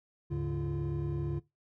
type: tone cluster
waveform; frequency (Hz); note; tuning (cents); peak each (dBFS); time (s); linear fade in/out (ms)
triangle; 75.4 / 104.3 / 143 / 343.9; D2 / G#2 / D3 / F4; +46 / +8 / -46 / -27; -36 / -38 / -30 / -36; 0.3-1.4; 20
effects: noise-tail reverb RT60 0.2 s tail -20 dB re dry + tanh soft clip ceiling -23 dBFS